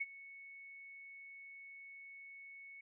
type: tone with ADSR envelope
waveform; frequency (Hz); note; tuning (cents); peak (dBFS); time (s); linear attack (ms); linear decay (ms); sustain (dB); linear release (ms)
sine; 2212; C#7; -4; -33; 0-2.81; 13; 35; -18; 6
effects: none